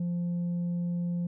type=tone; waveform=sine; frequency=174.1 Hz; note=F3; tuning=5 cents flat; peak=-25 dBFS; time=0-1.27 s; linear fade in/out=5 ms; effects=tanh soft clip ceiling -27 dBFS